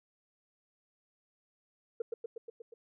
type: tone with echo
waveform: sine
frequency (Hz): 460.5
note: A#4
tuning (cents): -21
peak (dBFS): -29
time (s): 2-2.02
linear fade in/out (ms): 5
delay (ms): 120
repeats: 6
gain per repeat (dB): -3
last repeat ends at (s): 2.74
effects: tanh soft clip ceiling -27 dBFS